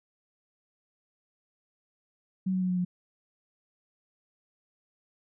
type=tone with pitch steps; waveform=sine; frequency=188 / 185.73 / 183.49 / 181.28 / 179.1 Hz; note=F#3 / F#3 / F#3 / F#3 / F3; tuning=+28 / +7 / -14 / -35 / +44 cents; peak=-25 dBFS; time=2.46-2.85 s; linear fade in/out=10 ms; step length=78 ms; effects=none